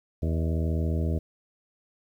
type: harmonic tone with a mistuned harmonic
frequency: 80.6 Hz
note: E2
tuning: 38 cents flat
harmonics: 1 / 2 / 3 / 4 / 5 / 6 / 7 / 8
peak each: -25 / -31 / -35 / -37 / -39 / -41 / -42 / -43 dBFS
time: 0.22-1.19 s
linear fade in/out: 10 ms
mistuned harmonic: 7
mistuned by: +79 cents
effects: 10-bit